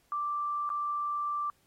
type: tone with dropouts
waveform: sine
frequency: 1174.7 Hz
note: D6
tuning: in tune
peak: -29 dBFS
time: 0.12-1.5 s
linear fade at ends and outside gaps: 1 ms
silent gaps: 0.692-0.701 s
effects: pink hiss -68 dBFS RMS until 1.66 s + MP3 64 kbps